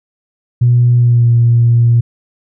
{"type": "tone with pitch glide", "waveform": "sine", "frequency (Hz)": [121.4, 118.01], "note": ["B2", "A#2"], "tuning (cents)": [-29, 22], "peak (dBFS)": -5, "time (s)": [0.61, 2.01], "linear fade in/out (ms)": 10, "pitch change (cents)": -49, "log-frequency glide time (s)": [0.96, 1.3], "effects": ["tanh soft clip ceiling -1 dBFS"]}